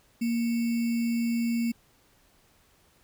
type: tone with sample-and-hold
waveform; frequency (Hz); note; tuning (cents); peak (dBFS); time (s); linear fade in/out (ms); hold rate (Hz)
sine; 233.1; A#3; 0; -24; 0.21-1.72; 10; 2450
effects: pink hiss -63 dBFS RMS until 3.03 s